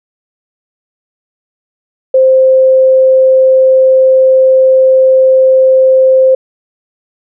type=tone; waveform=sine; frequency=523.3 Hz; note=C5; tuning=in tune; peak=-3 dBFS; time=2.14-6.35 s; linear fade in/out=5 ms; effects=none